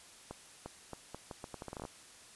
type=accelerating click train; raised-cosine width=1 ms; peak=-28 dBFS; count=15; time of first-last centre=0.31-1.852 s; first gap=350 ms; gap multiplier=0.78; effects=white hiss -56 dBFS RMS until 2.35 s + resampled to 24000 Hz